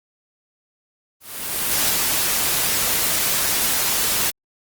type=noise with ADSR envelope; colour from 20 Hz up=white; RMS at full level=-18 dBFS; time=1.2-4.31 s; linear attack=690 ms; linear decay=7 ms; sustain=-2 dB; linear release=15 ms; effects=Opus 24 kbps